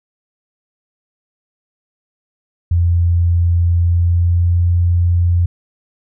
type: tone with pitch glide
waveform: sine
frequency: 86 to 87.1 Hz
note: F2 to F2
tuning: -26 to -4 cents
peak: -10 dBFS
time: 2.71-5.46 s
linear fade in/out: 5 ms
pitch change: +22 cents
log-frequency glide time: 3.78-4.61 s
effects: none

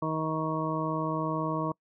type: harmonic tone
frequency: 158 Hz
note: D#3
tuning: 27 cents sharp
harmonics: 1 / 2 / 3 / 4 / 6 / 7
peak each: -33 / -33 / -38 / -36 / -36 / -34 dBFS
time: 0.02-1.72 s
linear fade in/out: 5 ms
effects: noise-tail reverb RT60 0.1 s tail -26 dB re dry

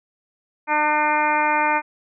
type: harmonic tone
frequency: 301.3 Hz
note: D4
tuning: 44 cents sharp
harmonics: 1 / 2 / 3 / 4 / 5 / 6 / 7 / 8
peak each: -30 / -28 / -19 / -27 / -26 / -30 / -27 / -27 dBFS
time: 0.67-1.82 s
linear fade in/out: 50 ms
effects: none

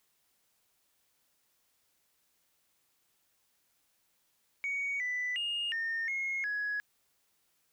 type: tone with pitch steps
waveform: sine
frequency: 2241 / 1987 / 2842 / 1824 / 2158 / 1675 Hz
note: C#7 / B6 / F7 / A#6 / C#7 / G#6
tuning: +18 / +10 / +30 / -38 / -47 / +14 cents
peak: -30 dBFS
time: 4.64-6.8 s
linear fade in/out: 0 ms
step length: 360 ms
effects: tanh soft clip ceiling -28 dBFS + white hiss -74 dBFS RMS until 7.72 s

